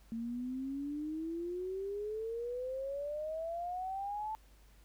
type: exponential sweep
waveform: sine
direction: up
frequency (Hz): 225.5 to 880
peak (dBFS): -36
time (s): 0.12-4.35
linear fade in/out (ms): 0
effects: added 50 Hz sine -59 dBFS peak until 4.84 s + pink hiss -67 dBFS RMS until 4.84 s